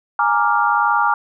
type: chord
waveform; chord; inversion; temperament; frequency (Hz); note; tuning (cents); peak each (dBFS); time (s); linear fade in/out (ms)
sine; Bb dominant seventh; third; equal; 830.6 / 932.3 / 1174.7 / 1396.9; Ab5 / Bb5 / D6 / F6; 0 / 0 / 0 / 0; -19; 0.19-1.14; 2
effects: none